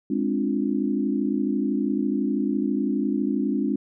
sine chord, D half-diminished seventh, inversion second, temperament equal, 207.7 / 261.6 / 293.7 / 349.2 Hz, Ab3 / C4 / D4 / F4, 0 / 0 / 0 / 0 cents, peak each -26 / -26 / -26 / -31 dBFS, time 0.1-3.76 s, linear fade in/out 5 ms, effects none

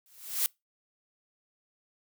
blue noise with exponential growth, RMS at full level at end -24 dBFS, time 0.06-0.46 s, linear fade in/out 0 ms, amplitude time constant 86 ms, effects noise-tail reverb RT60 0.2 s tail -25 dB re dry

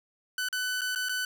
sawtooth tone with dropouts, 1500 Hz, F#6, 23 cents sharp, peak -25 dBFS, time 0.38-1.25 s, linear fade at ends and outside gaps 2 ms, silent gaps 0.487-0.527 / 0.81-0.816 / 0.95-0.958 / 1.087-1.093 s, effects none

